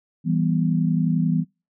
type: chord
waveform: sine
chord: E minor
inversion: none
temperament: equal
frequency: 164.81 / 196 / 246.9 Hz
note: E3 / G3 / B3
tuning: 0 / 0 / 0 cents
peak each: -20 / -25 / -24 dBFS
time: 0.24-1.45 s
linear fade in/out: 50 ms
effects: noise-tail reverb RT60 0.3 s tail -26 dB re dry